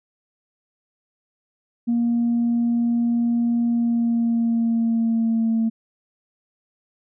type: tone with pitch glide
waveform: sine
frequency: 235.7 to 225.4 Hz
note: A#3 to A3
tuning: +19 to +42 cents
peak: -16 dBFS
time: 1.87-5.7 s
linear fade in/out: 20 ms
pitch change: -77 cents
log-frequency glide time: 3.66-5.57 s
effects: tanh soft clip ceiling -14 dBFS